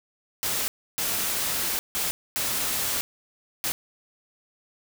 white noise bursts at uneven times, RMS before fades -27 dBFS, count 5, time 0.43-0.68 / 0.98-1.79 / 1.95-2.11 / 2.36-3.01 / 3.64-3.72 s, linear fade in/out 0 ms, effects none

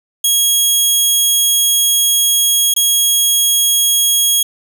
15% pulse tone with dropouts, 3300 Hz, G#7, 12 cents flat, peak -3 dBFS, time 0.24-4.43 s, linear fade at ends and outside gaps 5 ms, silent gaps 2.74-2.763 s, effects none

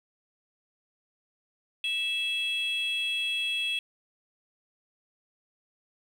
sine tone pair together, 2635 / 3320 Hz, E7 / G#7, -1 / -1 cents, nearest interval major third, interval 400 cents, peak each -28 dBFS, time 1.84-3.79 s, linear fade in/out 2 ms, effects tanh soft clip ceiling -23 dBFS + 9-bit

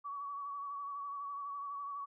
sine tone with vibrato, 1132 Hz, C#6, 36 cents sharp, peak -39 dBFS, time 0.04-2.06 s, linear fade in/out 20 ms, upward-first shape triangle, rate 12 Hz, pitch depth 41 cents each way, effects none

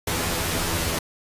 pink noise with comb filter, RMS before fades -25 dBFS, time 0.07-0.99 s, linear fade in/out 5 ms, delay 12 ms, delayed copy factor +0.85, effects resampled to 32000 Hz

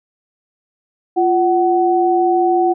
sine tone pair together, 348.3 / 748.8 Hz, F4 / F#5, -5 / +20 cents, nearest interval octave + minor second, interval 1325 cents, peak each -14 dBFS, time 1.16-2.74 s, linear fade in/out 20 ms, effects none

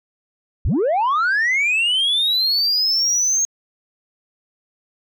sine linear sweep, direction up, 36.04 to 6500 Hz, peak -13 dBFS, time 0.65-3.45 s, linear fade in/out 0 ms, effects tanh soft clip ceiling -14 dBFS

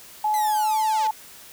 sine tone with pitch glide, 852 to 869.9 Hz, G#5 to A5, +44 to -20 cents, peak -19 dBFS, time 0.24-1.11 s, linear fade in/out 5 ms, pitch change +36 cents, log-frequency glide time 0.61-0.75 s
5% pulse linear sweep, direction down, 2056 to 475.8 Hz, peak -21 dBFS, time 0.34-1.07 s, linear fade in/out 0 ms
effects white hiss -45 dBFS RMS until 1.52 s

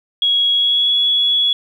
sine tone with pitch glide, 3322 to 3374 Hz, G#7 to G#7, 0 to +27 cents, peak -12 dBFS, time 0.22-1.53 s, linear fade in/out 2 ms, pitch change +27 cents, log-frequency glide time 0.53-0.93 s, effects 8-bit

